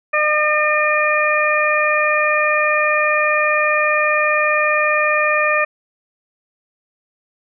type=harmonic tone; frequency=605 Hz; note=D#5; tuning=49 cents flat; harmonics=1 / 2 / 3 / 4; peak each=-19 / -19 / -19 / -19 dBFS; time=0.13-5.65 s; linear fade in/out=10 ms; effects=none